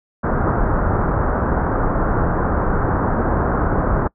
pink low-pass noise, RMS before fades -18 dBFS, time 0.23-4.08 s, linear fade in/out 10 ms, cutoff 1500 Hz, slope 48 dB/octave, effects noise-tail reverb RT60 0.1 s tail -24 dB re dry

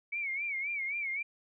sine tone with vibrato, 2247 Hz, C#7, 23 cents sharp, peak -32 dBFS, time 0.12-1.23 s, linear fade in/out 10 ms, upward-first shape sine, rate 3.8 Hz, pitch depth 110 cents each way, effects none

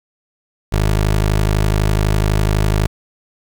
20% pulse tone, 52 Hz, G#1, 3 cents sharp, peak -8 dBFS, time 0.72-2.87 s, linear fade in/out 10 ms, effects 8-bit

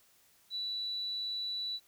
sine tone, 3951 Hz, B7, in tune, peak -34 dBFS, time 0.5-1.8 s, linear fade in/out 50 ms, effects white hiss -66 dBFS RMS until 1.87 s

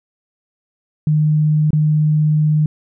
sine tone with dropouts, 152.7 Hz, D#3, 32 cents flat, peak -11 dBFS, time 1.07-2.66 s, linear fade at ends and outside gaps 2 ms, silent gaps 1.706-1.731 s, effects none

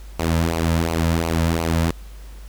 sawtooth tone with flanger, 82.5 Hz, E2, 2 cents sharp, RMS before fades -20 dBFS, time 0.19-1.91 s, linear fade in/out 5 ms, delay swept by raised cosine 0.56 to 2.76 ms, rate 2.8 Hz, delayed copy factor -0.65, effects added 50 Hz sine -35 dBFS peak until 2.48 s + pink hiss -49 dBFS RMS until 2.48 s

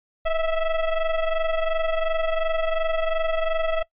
square ring-modulated tone, 328.4 Hz, E4, 6 cents flat, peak -18 dBFS, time 0.25-3.83 s, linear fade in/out 10 ms, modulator 317 Hz, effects noise-tail reverb RT60 0.1 s tail -20 dB re dry + resampled to 8000 Hz

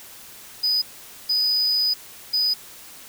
triangle tone bursts at uneven times, 4978 Hz, D#8, in tune, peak -17 dBFS, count 3, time 0.63-0.82 / 1.29-1.94 / 2.33-2.54 s, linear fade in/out 10 ms, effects white hiss -43 dBFS RMS until 3.08 s

